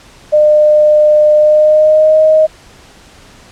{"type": "tone with pitch glide", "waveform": "sine", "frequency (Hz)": [604, 625.7], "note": ["D5", "D#5"], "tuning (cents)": [48, 10], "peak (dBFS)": -4, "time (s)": [0.32, 2.47], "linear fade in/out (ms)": 20, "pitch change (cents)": 62, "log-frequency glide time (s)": [1.36, 2.21], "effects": ["pink hiss -40 dBFS RMS until 3.51 s", "low-pass 8000 Hz 12 dB/octave"]}